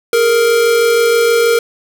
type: tone pair together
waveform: square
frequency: 419.9 / 466.2 Hz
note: G#4 / A#4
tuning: +19 / 0 cents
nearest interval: major second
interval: 181 cents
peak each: -19 / -10 dBFS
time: 0.13-1.59 s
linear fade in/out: 2 ms
effects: none